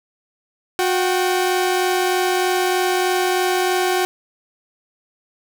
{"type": "tone pair together", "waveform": "sawtooth", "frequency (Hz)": [363.9, 771], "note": ["F#4", "G5"], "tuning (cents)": [-29, -29], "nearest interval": "octave + minor second", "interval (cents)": 1300, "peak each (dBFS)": [-14, -18], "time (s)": [0.79, 4.05], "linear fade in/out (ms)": 0, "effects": []}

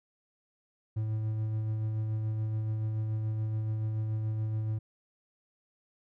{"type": "tone with tremolo", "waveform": "triangle", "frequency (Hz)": 109, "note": "A2", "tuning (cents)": -16, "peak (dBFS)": -26, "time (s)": [0.96, 4.79], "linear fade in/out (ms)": 10, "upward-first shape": "sine", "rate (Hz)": 7, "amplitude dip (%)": 25, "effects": []}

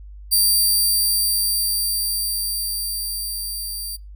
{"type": "tone with level ramp", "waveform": "10% pulse", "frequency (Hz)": 4699, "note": "D8", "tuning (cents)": 0, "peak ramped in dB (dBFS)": [-7, -21], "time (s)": [0.31, 3.97], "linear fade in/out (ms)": 20, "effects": ["noise-tail reverb RT60 0.2 s tail -22 dB re dry", "added 50 Hz sine -36 dBFS peak until 4.15 s"]}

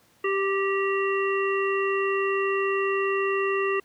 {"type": "harmonic tone with a mistuned harmonic", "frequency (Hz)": 392, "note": "G4", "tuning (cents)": 0, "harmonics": [1, 3, 5, 7], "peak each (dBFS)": [-24, -29, -31, -32], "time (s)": [0.24, 3.8], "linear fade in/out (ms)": 5, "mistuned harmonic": 5, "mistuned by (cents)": -26, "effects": ["pink hiss -61 dBFS RMS until 3.84 s", "high-pass 100 Hz 12 dB/octave"]}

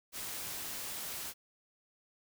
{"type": "noise", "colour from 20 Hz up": "white", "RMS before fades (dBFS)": -41, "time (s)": [0.12, 1.34], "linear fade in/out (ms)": 50, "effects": []}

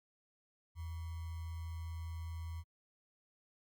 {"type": "tone with sample-and-hold", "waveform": "sine", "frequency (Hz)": 82.41, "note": "E2", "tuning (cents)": 0, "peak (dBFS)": -40, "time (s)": [0.75, 2.64], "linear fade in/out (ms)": 50, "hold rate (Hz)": 1050, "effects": ["Opus 48 kbps"]}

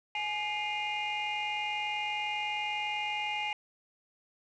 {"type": "tone cluster", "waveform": "sine", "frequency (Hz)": [840, 2105, 2447, 2832], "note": ["G#5", "C7", "D#7", "F7"], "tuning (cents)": [19, 10, -29, 23], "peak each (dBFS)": [-34, -36, -36, -37], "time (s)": [0.15, 3.53], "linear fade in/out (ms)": 2, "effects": ["tanh soft clip ceiling -25 dBFS"]}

